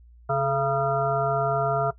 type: harmonic tone with a mistuned harmonic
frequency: 136.4 Hz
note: C#3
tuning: 28 cents flat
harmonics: 1 / 3 / 5 / 7 / 9 / 10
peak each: -28 / -29 / -25 / -33 / -32 / -29 dBFS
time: 0.29-1.91 s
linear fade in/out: 10 ms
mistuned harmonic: 3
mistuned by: +71 cents
effects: noise-tail reverb RT60 0.1 s tail -17 dB re dry + added 59 Hz sine -48 dBFS peak until 1.98 s